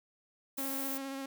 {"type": "noise", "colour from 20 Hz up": "violet", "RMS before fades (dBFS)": -38, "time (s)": [0.57, 0.98], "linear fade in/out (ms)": 10}
{"type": "tone with vibrato", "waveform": "sawtooth", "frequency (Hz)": 271.5, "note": "C#4", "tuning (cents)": -36, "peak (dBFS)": -34, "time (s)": [0.58, 1.26], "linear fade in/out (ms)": 5, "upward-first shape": "square", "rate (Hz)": 15, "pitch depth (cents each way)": 14}
{"effects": []}